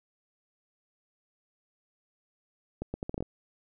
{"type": "accelerating click train", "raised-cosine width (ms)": 2, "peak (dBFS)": -20, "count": 8, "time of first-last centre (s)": [2.82, 3.225], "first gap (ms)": 120, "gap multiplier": 0.74, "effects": []}